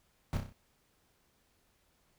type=noise with echo; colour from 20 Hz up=brown; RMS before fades=-32 dBFS; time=0.33-0.37 s; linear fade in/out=0 ms; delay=31 ms; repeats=5; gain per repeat=-5 dB; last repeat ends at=0.525 s; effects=pink hiss -72 dBFS RMS until 2.18 s